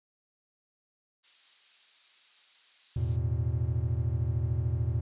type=noise; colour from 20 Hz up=violet; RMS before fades=-44 dBFS; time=1.23-3.17 s; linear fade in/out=20 ms
type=chord; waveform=triangle; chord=E suspended fourth; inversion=none; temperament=equal; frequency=82.41 / 110 / 123.47 Hz; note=E2 / A2 / B2; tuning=0 / 0 / 0 cents; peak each=-29 dBFS; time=2.96-5.01 s; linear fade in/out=5 ms
effects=resampled to 8000 Hz